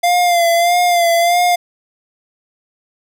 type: tone with vibrato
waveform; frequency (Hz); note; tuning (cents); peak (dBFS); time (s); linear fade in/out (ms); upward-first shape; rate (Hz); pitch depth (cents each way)
square; 694; F5; -11; -11; 0.03-1.56; 10; sine; 1.6; 45
effects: none